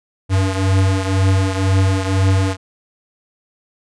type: beating tone pair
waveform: square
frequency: 95.1 / 97.1 Hz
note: F#2 / G2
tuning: +48 / -16 cents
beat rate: 2 Hz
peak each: -15 / -20 dBFS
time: 0.29-2.57 s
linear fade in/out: 50 ms
effects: resampled to 22050 Hz